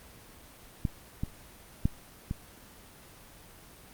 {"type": "clicks", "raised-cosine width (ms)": 5, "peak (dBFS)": [-15, -18, -12, -19], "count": 4, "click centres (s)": [0.852, 1.235, 1.855, 2.311], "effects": ["pink hiss -52 dBFS RMS until 3.93 s", "Opus 24 kbps"]}